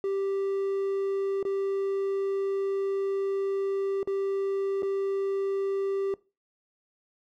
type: tone with dropouts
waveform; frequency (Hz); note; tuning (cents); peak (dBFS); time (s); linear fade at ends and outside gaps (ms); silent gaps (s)
triangle; 392; G4; 0; -24; 0.04-6.14; 1; 1.428-1.451 / 4.03-4.074 / 4.823-4.83
effects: noise-tail reverb RT60 0.3 s tail -21 dB re dry